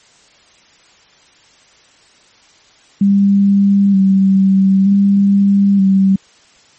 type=tone with vibrato; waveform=sine; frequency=196 Hz; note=G3; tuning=in tune; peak=-7 dBFS; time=3.01-6.16 s; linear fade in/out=5 ms; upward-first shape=square; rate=0.54 Hz; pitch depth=27 cents each way; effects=white hiss -48 dBFS RMS until 6.78 s + MP3 32 kbps